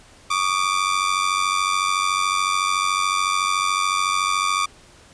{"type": "ring-modulated tone", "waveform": "sawtooth", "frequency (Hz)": 1174.7, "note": "D6", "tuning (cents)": 0, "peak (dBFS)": -12, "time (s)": [0.3, 4.66], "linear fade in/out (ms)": 10, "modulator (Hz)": 46.9, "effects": ["pink hiss -49 dBFS RMS until 5.13 s", "resampled to 22050 Hz"]}